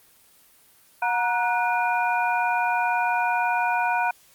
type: tone cluster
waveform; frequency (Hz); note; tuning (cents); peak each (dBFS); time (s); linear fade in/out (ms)
sine; 725 / 943 / 1474 / 2426; F#5 / A#5 / F#6 / D#7; -35 / +20 / -7 / -44; -25 / -24 / -27 / -30; 1.02-4.11; 5
effects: white hiss -56 dBFS RMS until 4.34 s + Opus 24 kbps